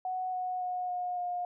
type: tone with pitch steps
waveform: sine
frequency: 741 / 733.8 / 726.6 / 719.5 / 712.5 Hz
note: F#5 / F#5 / F#5 / F#5 / F5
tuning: +2 / -15 / -32 / -49 / +34 cents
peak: -31 dBFS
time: 0.05-1.45 s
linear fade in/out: 2 ms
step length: 280 ms
effects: none